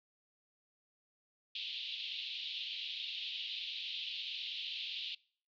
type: band-pass noise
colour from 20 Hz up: pink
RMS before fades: -42 dBFS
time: 1.55-5.15 s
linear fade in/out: 5 ms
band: 2800 to 4000 Hz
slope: 48 dB/octave
effects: noise-tail reverb RT60 0.5 s tail -24 dB re dry